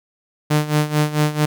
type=tone with tremolo; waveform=sawtooth; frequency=150.7 Hz; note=D3; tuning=45 cents sharp; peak=-9 dBFS; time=0.5-1.46 s; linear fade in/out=10 ms; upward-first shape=sine; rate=4.5 Hz; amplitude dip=80%; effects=none